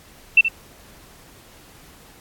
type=tone with echo; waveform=sine; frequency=2683 Hz; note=E7; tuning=30 cents sharp; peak=-7 dBFS; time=0.37-0.41 s; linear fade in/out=5 ms; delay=75 ms; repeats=1; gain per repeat=-10 dB; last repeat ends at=0.485 s; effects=pink hiss -48 dBFS RMS until 2.2 s + AAC 64 kbps